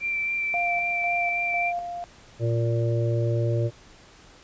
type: tone with vibrato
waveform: sine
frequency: 2349 Hz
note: D7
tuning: in tune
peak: -24 dBFS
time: 0-1.73 s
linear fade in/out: 50 ms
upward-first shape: sine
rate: 3.7 Hz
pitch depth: 13 cents each way
type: tone with tremolo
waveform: sine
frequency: 698.5 Hz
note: F5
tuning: in tune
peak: -25 dBFS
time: 0.54-2.04 s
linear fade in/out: 0 ms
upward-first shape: square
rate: 2 Hz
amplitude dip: 45%
type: harmonic tone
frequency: 116.4 Hz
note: A#2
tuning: 2 cents flat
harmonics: 1 / 3 / 4 / 5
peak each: -22 / -30 / -33 / -31 dBFS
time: 2.39-3.71 s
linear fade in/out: 50 ms
effects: pink hiss -51 dBFS RMS until 4.43 s + resampled to 16000 Hz